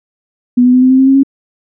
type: tone with pitch steps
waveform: sine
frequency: 246 / 249.7 / 253.5 / 257.3 / 261.2 / 265.2 / 269.2 / 273.3 Hz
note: B3 / B3 / B3 / C4 / C4 / C4 / C4 / C#4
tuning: -7 / +19 / +45 / -29 / -3 / +23 / +49 / -24 cents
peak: -4 dBFS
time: 0.57-1.234 s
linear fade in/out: 10 ms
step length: 83 ms
effects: none